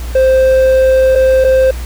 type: tone with dropouts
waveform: triangle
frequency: 523.3 Hz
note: C5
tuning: in tune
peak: -4 dBFS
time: 0.15-1.71 s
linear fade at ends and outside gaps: 5 ms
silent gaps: 1.153-1.156 / 1.442-1.446 s
effects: added 60 Hz sine -19 dBFS peak until 1.85 s + pink hiss -32 dBFS RMS until 1.85 s